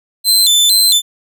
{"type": "tone with vibrato", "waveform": "sawtooth", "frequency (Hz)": 3802, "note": "A#7", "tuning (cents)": 33, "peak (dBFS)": -5, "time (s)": [0.24, 1.02], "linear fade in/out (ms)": 50, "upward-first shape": "square", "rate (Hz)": 2.2, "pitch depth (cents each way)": 130, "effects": []}